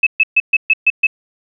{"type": "tone bursts", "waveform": "sine", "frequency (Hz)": 2600, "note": "E7", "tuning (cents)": -24, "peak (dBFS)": -7, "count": 7, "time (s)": [0.03, 1.069], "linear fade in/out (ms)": 5, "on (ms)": 37, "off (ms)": 130, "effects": []}